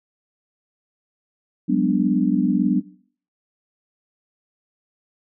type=chord; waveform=sine; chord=G# half-diminished seventh; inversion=third; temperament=equal with one note detuned; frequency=185 / 203.3 / 246.9 / 293.7 Hz; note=F#3 / G#3 / B3 / D4; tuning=0 / -37 / 0 / 0 cents; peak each=-21 / -23 / -21 / -21 dBFS; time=1.68-2.81 s; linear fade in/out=20 ms; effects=noise-tail reverb RT60 0.5 s tail -18 dB re dry